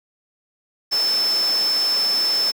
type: tone in noise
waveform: sine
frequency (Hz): 5274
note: E8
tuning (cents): 0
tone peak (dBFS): -17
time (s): 0.91-2.52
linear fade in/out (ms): 20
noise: pink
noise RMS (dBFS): -29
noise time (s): 0.91-2.52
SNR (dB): +9
effects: high-pass 400 Hz 12 dB/octave